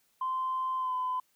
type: tone with pitch glide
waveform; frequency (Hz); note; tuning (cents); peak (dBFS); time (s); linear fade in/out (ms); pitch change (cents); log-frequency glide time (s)
sine; 1037 to 1013.3; C6 to B5; -16 to +44; -28; 0.21-1.2; 5; -40; 0.78-0.94
effects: tanh soft clip ceiling -24 dBFS + white hiss -71 dBFS RMS until 1.35 s